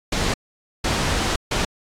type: noise bursts at uneven times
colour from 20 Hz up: pink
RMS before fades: -21 dBFS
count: 3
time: 0.12-0.34 / 0.84-1.36 / 1.51-1.65 s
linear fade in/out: 5 ms
effects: low-pass 7000 Hz 12 dB/octave + AAC 64 kbps